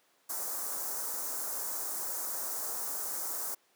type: band-stop noise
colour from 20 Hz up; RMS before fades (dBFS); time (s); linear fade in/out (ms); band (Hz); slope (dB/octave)
white; -36; 0.29-3.55; 10; 1400 to 6000; 24
effects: pink hiss -68 dBFS RMS until 3.75 s + high-pass 400 Hz 12 dB/octave